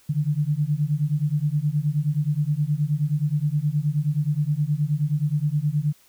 sine beating tone pair, 144 / 153.5 Hz, D3 / D#3, -34 / -23 cents, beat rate 9.5 Hz, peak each -23 dBFS, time 0.09-5.93 s, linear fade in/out 10 ms, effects white hiss -57 dBFS RMS until 6.08 s

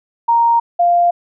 sine tone pair in turn, 932.3 / 696.8 Hz, A#5 / F5, 0 / -4 cents, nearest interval perfect fourth, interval 504 cents, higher first, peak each -9 dBFS, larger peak neither, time 0.28-0.6 / 0.79-1.11 s, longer neither, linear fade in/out 10 ms, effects none

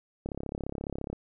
click train, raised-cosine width 2 ms, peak -21 dBFS, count 31, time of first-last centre 0.26-1.13 s, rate 34.5 Hz, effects none

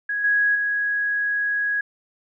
sine tone with level steps, 1661.2 Hz, G#6, in tune, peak -22 / -16 / -20 dBFS, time 0.09-1.81 s, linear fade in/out 5 ms, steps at 0.24 / 0.55 s, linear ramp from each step 5 ms, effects none

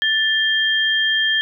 sine tone pair together, 1760 / 3198 Hz, A6 / G7, 0 / +34 cents, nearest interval minor seventh, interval 1034 cents, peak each -18 dBFS, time 0.02-1.41 s, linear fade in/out 0 ms, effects none

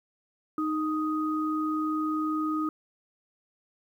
sine tone pair together, 310 / 1247.5 Hz, D#4 / D#6, -6 / +4 cents, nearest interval 2 octaves, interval 2410 cents, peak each -27 / -31 dBFS, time 0.58-2.69 s, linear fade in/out 2 ms, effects 10-bit

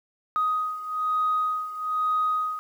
sine beating tone pair, 1251 / 1252.1 Hz, D#6 / D#6, +9 / +11 cents, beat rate 1.1 Hz, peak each -24 / -28 dBFS, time 0.36-2.59 s, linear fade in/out 0 ms, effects tanh soft clip ceiling -16 dBFS + 9-bit

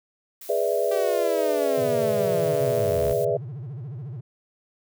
blue noise, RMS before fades -41 dBFS, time 0.41-3.25 s, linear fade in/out 5 ms
sine chord, E dominant seventh, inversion first, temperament equal with one note detuned, 415.3 / 493.9 / 589.4 / 659.3 Hz, G#4 / B4 / D5 / E5, 0 / 0 / +6 / 0 cents, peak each -26 dBFS, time 0.49-3.37 s, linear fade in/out 5 ms
sawtooth linear sweep, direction down, 392 to 61.74 Hz, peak -26 dBFS, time 0.91-3.13 s, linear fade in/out 5 ms
triangle tone with vibrato, 130.6 Hz, C3, 3 cents flat, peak -30 dBFS, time 1.77-4.21 s, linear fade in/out 10 ms, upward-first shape sine, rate 14 Hz, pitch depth 280 cents each way
effects none

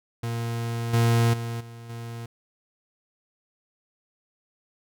40% pulse tone with level steps, 116.54 Hz, A#2, in tune, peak -26 / -17 / -28 / -39 / -33 dBFS, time 0.23-2.26 s, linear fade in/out 5 ms, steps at 0.93 / 1.33 / 1.6 / 1.89 s, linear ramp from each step 10 ms, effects none

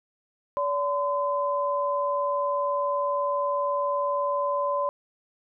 sine tone pair together, 573 / 1021 Hz, D5 / C6, -43 / -43 cents, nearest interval minor seventh, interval 1000 cents, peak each -26 dBFS, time 0.57-4.89 s, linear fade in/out 0 ms, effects none

